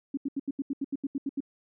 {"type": "tone bursts", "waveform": "sine", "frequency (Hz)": 276.6, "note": "C#4", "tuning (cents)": -4, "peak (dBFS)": -27, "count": 12, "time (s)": [0.14, 1.405], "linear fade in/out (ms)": 5, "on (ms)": 33, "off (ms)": 79, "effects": []}